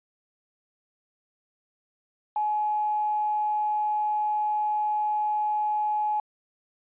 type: tone with quantisation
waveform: sine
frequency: 846 Hz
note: G#5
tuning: 32 cents sharp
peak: -23 dBFS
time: 2.36-6.2 s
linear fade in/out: 2 ms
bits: 8
effects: resampled to 8000 Hz